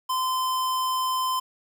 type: tone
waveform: square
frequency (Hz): 1030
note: C6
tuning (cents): -28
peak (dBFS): -24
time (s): 0.09-1.4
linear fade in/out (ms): 10
effects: 9-bit